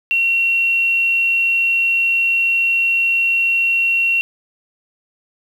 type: tone with quantisation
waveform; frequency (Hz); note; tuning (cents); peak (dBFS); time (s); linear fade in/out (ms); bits
sine; 2733; F7; -38; -13; 0.11-4.21; 0; 7
effects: none